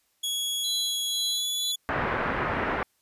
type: tone with pitch glide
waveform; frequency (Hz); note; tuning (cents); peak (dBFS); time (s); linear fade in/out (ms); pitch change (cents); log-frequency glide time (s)
sawtooth; 3345 to 3417; G#7 to G#7; +12 to +49; -24; 0.23-1.76; 10; +37; 1.28-1.47
type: tone with tremolo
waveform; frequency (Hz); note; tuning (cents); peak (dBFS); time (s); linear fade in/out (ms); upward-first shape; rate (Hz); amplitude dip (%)
sine; 4000; B7; +21; -28; 0.64-1.72; 5; sine; 2; 80
type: low-pass noise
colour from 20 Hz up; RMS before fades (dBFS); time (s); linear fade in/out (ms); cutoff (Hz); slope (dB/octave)
white; -28; 1.89-2.83; 0; 1800; 24
effects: white hiss -70 dBFS RMS until 3.01 s + resampled to 32000 Hz